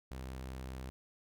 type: tone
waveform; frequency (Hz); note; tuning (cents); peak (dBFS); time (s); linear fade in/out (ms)
sawtooth; 64.8; C2; -16; -38; 0.11-0.9; 0
effects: none